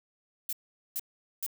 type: noise bursts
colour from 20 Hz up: violet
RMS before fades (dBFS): -33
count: 3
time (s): 0.49-1.464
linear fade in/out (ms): 2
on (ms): 38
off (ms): 430
effects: none